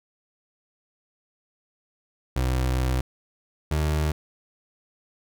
30% pulse tone pair in turn, 63.7 / 76.39 Hz, C2 / D#2, -46 / -31 cents, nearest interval minor third, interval 315 cents, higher second, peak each -19 dBFS, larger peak neither, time 2.36-3.01 / 3.71-4.12 s, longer first, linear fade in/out 5 ms, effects none

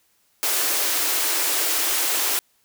white high-pass noise, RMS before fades -22 dBFS, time 0.43-2.39 s, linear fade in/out 0 ms, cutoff 280 Hz, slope 96 dB/octave, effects white hiss -64 dBFS RMS until 2.64 s

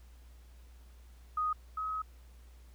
sine tone pair in turn, 1244.5 / 1273.6 Hz, D#6 / D#6, 0 / +40 cents, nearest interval unison, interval 40 cents, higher second, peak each -29 / -33 dBFS, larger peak first, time 1.37-1.53 / 1.77-2.02 s, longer second, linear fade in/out 5 ms, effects added 60 Hz sine -52 dBFS peak until 2.74 s + pink hiss -66 dBFS RMS until 2.74 s

